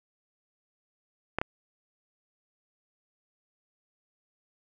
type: clicks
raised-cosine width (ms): 0.5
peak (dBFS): -12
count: 2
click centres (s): 1.386 / 1.415
effects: none